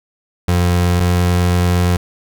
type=tone pair in turn; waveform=30% pulse; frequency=88.3 / 88.81 Hz; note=F2 / F2; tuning=+20 / +30 cents; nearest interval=unison; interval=10 cents; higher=second; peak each=-9 dBFS; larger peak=neither; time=0.48-1 / 1-1.97 s; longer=second; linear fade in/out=5 ms; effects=none